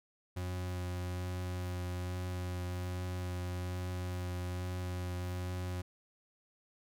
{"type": "tone with vibrato", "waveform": "40% pulse", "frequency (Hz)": 90.2, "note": "F#2", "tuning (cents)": -44, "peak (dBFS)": -35, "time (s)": [0.36, 5.82], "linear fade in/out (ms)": 10, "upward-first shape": "triangle", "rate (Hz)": 1.2, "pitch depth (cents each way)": 13, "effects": []}